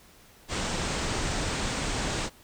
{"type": "low-pass noise", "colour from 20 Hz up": "pink", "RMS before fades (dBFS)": -30, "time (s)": [0.48, 2.3], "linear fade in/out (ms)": 50, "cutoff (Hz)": 8800, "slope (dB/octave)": 96, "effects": ["pink hiss -55 dBFS RMS until 2.43 s"]}